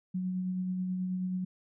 sine tone with tremolo, 184 Hz, F#3, 9 cents flat, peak -29 dBFS, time 0.14-1.45 s, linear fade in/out 10 ms, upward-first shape sine, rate 9.3 Hz, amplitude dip 25%, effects none

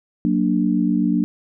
sine chord, Gb augmented, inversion none, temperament equal, 185 / 233.1 / 293.7 Hz, Gb3 / Bb3 / D4, 0 / 0 / 0 cents, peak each -20 dBFS, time 0.25-1.24 s, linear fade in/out 0 ms, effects none

